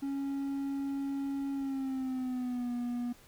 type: tone with pitch glide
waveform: triangle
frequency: 276.5 to 242.1 Hz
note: C#4 to B3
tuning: -4 to -34 cents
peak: -30 dBFS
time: 0.02-3.13 s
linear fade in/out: 10 ms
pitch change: -230 cents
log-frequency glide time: 1.53-2.72 s
effects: pink hiss -59 dBFS RMS until 3.27 s